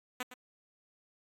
5% pulse tone with echo, 251.2 Hz, B3, 30 cents sharp, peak -23 dBFS, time 0.2-0.23 s, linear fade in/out 5 ms, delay 110 ms, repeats 1, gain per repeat -12 dB, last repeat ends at 0.34 s, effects AAC 48 kbps

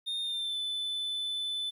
triangle tone with pitch glide, 3658 to 3509 Hz, A#7 to A7, -33 to -5 cents, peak -30 dBFS, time 0.06-1.71 s, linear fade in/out 20 ms, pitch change -72 cents, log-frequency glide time 0.22-0.58 s, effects 11-bit

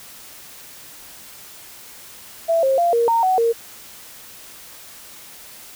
sine tone with pitch steps, 664 / 535 / 690 / 468.6 / 920 / 748 / 462.6 Hz, E5 / C5 / F5 / A#4 / A#5 / F#5 / A#4, +12 / +38 / -21 / +9 / -23 / +19 / -13 cents, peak -14 dBFS, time 2.48-3.53 s, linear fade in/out 20 ms, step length 150 ms, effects white hiss -41 dBFS RMS until 5.75 s

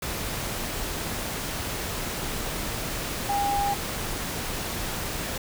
sine tone in noise, 807 Hz, G#5, 50 cents flat, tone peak -23 dBFS, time 3.29-3.74 s, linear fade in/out 5 ms, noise pink, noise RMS -31 dBFS, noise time 0.02-5.38 s, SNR +5 dB, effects none

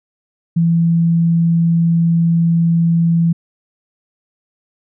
sine tone, 167.4 Hz, E3, 27 cents sharp, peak -10 dBFS, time 0.56-3.33 s, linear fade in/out 10 ms, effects none

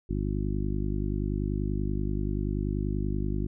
harmonic tone, 50.4 Hz, G1, 49 cents sharp, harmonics 1 / 2 / 3 / 4 / 5 / 6 / 7, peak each -30 / -33 / -35 / -36 / -37 / -38 / -38 dBFS, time 0.09-3.47 s, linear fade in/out 10 ms, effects none

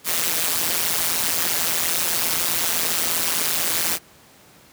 white noise with amplitude modulation, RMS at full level -18 dBFS, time 0.04-3.99 s, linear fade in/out 50 ms, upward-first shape sine, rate 168 Hz, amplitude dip 95%, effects pink hiss -50 dBFS RMS until 4.72 s + high-pass 100 Hz 12 dB/octave

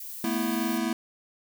violet noise, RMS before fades -39 dBFS, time 0-0.78 s, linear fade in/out 5 ms
square chord, A suspended second, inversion none, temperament equal with one note detuned, 220 / 243.7 / 329.6 Hz, A3 / B3 / E4, 0 / -23 / 0 cents, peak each -31 dBFS, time 0.24-0.93 s, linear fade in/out 2 ms
effects none

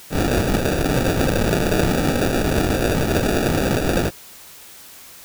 blue noise with sample-and-hold, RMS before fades -19 dBFS, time 0.1-4.11 s, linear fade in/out 50 ms, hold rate 1050 Hz, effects white hiss -42 dBFS RMS until 5.24 s

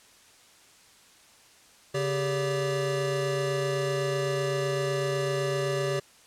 square tone cluster, 140.4 / 393.3 / 572 Hz, C#3 / G4 / D5, +22 / +6 / -46 cents, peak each -32 / -30 / -32 dBFS, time 1.94-6 s, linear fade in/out 10 ms, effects white hiss -56 dBFS RMS until 6.26 s + low-pass 9000 Hz 12 dB/octave

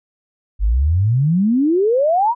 sine exponential sweep, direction up, 46.77 to 997 Hz, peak -12 dBFS, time 0.59-2.35 s, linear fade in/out 50 ms, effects none

